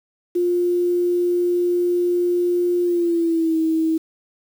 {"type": "tone with pitch glide", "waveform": "sine", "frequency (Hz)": [352.4, 321.3], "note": ["F4", "E4"], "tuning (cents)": [16, -44], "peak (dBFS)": -16, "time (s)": [0.35, 3.98], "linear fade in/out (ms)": 10, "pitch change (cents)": -160, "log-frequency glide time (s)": [2.83, 3.56], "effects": ["7-bit"]}